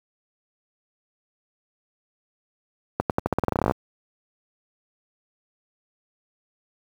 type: accelerating click train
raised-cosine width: 1 ms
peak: -6 dBFS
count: 17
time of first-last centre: 3-3.711 s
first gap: 98 ms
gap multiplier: 0.88
effects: high-pass 60 Hz 12 dB/octave + 7-bit